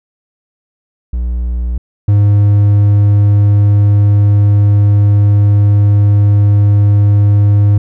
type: tone pair in turn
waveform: triangle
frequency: 60.1 / 102.43 Hz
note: B1 / G#2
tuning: -46 / -23 cents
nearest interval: major sixth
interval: 923 cents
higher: second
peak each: -11 / -3 dBFS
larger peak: second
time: 1.13-1.78 / 2.08-7.78 s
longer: second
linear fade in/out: 5 ms
effects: none